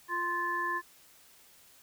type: harmonic tone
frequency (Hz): 348.6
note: F4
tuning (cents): -3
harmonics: 1 / 3 / 5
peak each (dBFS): -41 / -32 / -33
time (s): 0.08-0.82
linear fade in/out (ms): 50
effects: white hiss -59 dBFS RMS until 1.82 s